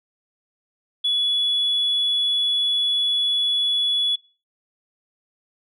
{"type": "tone", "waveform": "sine", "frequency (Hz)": 3403, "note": "G#7", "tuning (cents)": 41, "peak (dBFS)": -17, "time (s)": [1.04, 4.16], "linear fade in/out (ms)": 10, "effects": ["noise-tail reverb RT60 0.4 s tail -26 dB re dry", "tanh soft clip ceiling -14 dBFS"]}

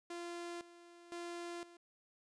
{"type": "tone with tremolo", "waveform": "sawtooth", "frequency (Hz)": 345, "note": "F4", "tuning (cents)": -21, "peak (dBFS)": -39, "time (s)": [0.1, 1.77], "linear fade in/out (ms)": 5, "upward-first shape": "square", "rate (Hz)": 0.98, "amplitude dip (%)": 80, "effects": ["resampled to 22050 Hz"]}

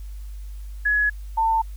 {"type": "tone pair in turn", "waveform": "sine", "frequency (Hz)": [1687, 896.2], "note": ["G#6", "A5"], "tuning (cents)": [27, 32], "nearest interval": "major seventh", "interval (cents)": 1095, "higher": "first", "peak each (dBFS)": -17, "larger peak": "neither", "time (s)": [[0.85, 1.1], [1.37, 1.62]], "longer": "neither", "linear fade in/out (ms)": 10, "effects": ["added 50 Hz sine -32 dBFS peak until 1.76 s", "white hiss -56 dBFS RMS until 1.76 s"]}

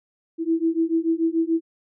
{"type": "beating tone pair", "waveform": "sine", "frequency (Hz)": [324.8, 331.7], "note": ["E4", "E4"], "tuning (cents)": [-26, 11], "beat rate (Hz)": 6.9, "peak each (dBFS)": -22, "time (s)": [0.38, 1.61], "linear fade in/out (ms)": 50, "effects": []}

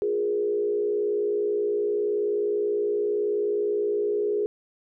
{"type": "tone with frequency modulation", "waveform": "sine", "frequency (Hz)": 415.3, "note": "G#4", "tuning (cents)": 0, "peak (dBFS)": -22, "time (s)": [0.02, 4.46], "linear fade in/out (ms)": 0, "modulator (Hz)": 59.1, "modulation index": 0.7, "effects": []}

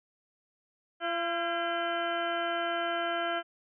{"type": "harmonic tone with a mistuned harmonic", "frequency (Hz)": 340.9, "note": "F4", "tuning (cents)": -42, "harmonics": [1, 2, 3, 4, 5, 6, 7, 8, 9], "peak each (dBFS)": [-38, -32, -44, -35, -37, -45, -46, -50, -40], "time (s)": [1, 3.43], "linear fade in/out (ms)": 50, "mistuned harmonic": 5, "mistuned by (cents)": -83, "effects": []}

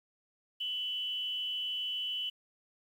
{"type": "tone with amplitude modulation", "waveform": "sine", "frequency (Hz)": 2987, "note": "F#7", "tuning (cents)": 16, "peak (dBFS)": -30, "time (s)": [0.6, 2.3], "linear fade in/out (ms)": 10, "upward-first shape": "sine", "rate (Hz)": 247, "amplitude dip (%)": 60, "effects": ["10-bit"]}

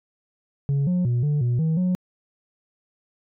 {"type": "tone with pitch steps", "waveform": "sine", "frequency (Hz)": [139.9, 179.8, 121, 147.4, 121.3, 160.1, 182.2], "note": ["C#3", "F#3", "B2", "D3", "B2", "D#3", "F#3"], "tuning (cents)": [16, -49, -35, 7, -31, 50, -26], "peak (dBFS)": -16, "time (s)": [0.69, 1.95], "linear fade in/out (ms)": 0, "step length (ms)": 180, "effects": ["tanh soft clip ceiling -18 dBFS"]}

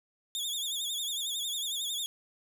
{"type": "tone with vibrato", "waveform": "sawtooth", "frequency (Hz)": 3500, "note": "A7", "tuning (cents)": -10, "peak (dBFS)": -29, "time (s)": [0.35, 2.06], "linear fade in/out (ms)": 0, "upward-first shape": "sine", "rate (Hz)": 11, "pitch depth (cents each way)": 99, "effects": []}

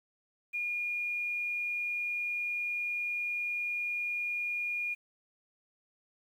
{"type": "tone with quantisation", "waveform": "sine", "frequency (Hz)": 2430, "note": "D#7", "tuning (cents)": -42, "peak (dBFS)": -31, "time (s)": [0.53, 4.95], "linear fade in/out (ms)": 20, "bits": 10, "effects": []}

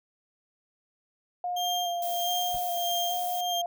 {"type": "tone with vibrato", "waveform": "sine", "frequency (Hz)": 704, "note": "F5", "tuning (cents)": 14, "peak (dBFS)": -28, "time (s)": [1.44, 3.66], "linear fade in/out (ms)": 2, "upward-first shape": "square", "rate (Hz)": 1.2, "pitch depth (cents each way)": 24}
{"type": "tone with tremolo", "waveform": "35% pulse", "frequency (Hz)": 3197, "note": "G7", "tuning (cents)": 33, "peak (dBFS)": -27, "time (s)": [1.56, 3.62], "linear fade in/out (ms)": 10, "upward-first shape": "sine", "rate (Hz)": 1.6, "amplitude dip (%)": 85}
{"type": "noise", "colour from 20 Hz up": "violet", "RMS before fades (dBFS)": -37, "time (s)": [2.02, 3.41], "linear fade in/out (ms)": 2}
{"type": "noise with exponential decay", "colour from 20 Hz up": "brown", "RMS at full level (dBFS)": -37, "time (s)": [2.54, 2.64], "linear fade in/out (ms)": 1, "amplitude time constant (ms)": 20}
{"effects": []}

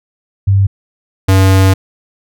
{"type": "tone pair in turn", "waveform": ["sine", "square"], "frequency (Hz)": [98.3, 95.5], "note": ["G2", "G2"], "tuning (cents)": [5, -45], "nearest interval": "minor second", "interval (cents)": 50, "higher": "first", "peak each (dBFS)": -6, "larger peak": "neither", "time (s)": [[0.47, 0.67], [1.28, 1.74]], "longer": "second", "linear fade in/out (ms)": 10, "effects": []}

